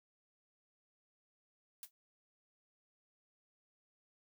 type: noise with exponential decay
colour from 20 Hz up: blue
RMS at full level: -43 dBFS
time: 1.83-1.91 s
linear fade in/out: 1 ms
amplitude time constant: 16 ms
effects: none